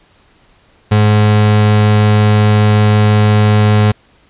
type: tone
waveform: 35% pulse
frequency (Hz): 105.5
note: G#2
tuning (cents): +28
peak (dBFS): -5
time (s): 0.91-3.92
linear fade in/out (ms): 10
effects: pink hiss -50 dBFS RMS until 4.29 s + resampled to 8000 Hz